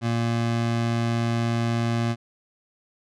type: tone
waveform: 25% pulse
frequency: 116.54 Hz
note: A#2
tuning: in tune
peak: -18 dBFS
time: 0.01-2.16 s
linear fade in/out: 50 ms
effects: low-pass 6000 Hz 12 dB/octave